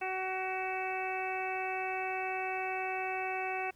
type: harmonic tone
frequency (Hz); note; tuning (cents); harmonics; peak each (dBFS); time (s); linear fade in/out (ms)
375.9; F#4; +27; 1 / 2 / 3 / 4 / 5 / 6 / 7; -40 / -36 / -46 / -44 / -46 / -42 / -40; 0.01-3.71; 10
effects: pink hiss -67 dBFS RMS until 3.75 s